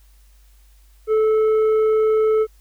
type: tone with tanh clipping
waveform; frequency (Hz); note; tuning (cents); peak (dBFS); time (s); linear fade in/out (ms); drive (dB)
sine; 435.5; A4; -18; -15; 1.07-2.47; 50; 6
effects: added 50 Hz sine -48 dBFS peak until 2.6 s + white hiss -60 dBFS RMS until 2.6 s